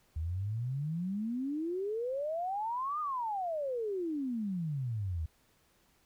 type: exponential two-way sweep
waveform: sine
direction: up then down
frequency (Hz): 75.8 to 1244.5 to 75.8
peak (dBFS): -32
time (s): 0.16-5.26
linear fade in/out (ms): 5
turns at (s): 3
effects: pink hiss -69 dBFS RMS until 6.05 s